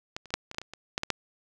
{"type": "clicks", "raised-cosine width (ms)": 0.2, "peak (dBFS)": [-17, -29, -28, -8, -21, -28, -13, -24, -24, -11, -12, -8], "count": 12, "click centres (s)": [0.165, 0.257, 0.305, 0.34, 0.514, 0.546, 0.584, 0.616, 0.736, 0.979, 1.034, 1.103], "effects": []}